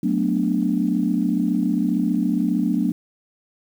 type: chord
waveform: sine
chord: B minor seventh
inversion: second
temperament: equal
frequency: 185 / 220 / 246.9 / 293.7 Hz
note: F#3 / A3 / B3 / D4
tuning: 0 / 0 / 0 / 0 cents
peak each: -23 dBFS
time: 0.03-2.92 s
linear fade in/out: 5 ms
effects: tanh soft clip ceiling -7 dBFS + 8-bit